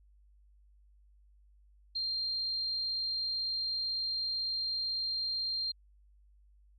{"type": "tone", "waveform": "sine", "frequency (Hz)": 4186, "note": "C8", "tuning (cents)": 0, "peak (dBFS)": -31, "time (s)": [1.95, 5.72], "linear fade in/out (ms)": 10, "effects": ["added 50 Hz sine -59 dBFS peak until 6.78 s", "MP3 32 kbps"]}